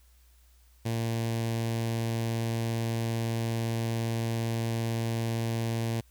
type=tone with notch filter; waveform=sawtooth; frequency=114.7 Hz; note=A#2; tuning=28 cents flat; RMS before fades=-30 dBFS; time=0.85-6.01 s; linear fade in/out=10 ms; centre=1300 Hz; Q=1.7; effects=added 60 Hz sine -57 dBFS peak until 6.1 s + white hiss -66 dBFS RMS until 6.1 s